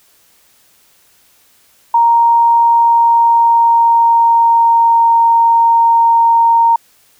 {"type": "tone with pitch glide", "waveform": "sine", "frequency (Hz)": [932.3, 924.8], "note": ["A#5", "A#5"], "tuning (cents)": [0, -14], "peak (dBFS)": -6, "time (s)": [1.94, 6.76], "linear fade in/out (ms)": 5, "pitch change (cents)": -14, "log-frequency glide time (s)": [2.64, 5.11], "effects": ["white hiss -51 dBFS RMS until 7.19 s"]}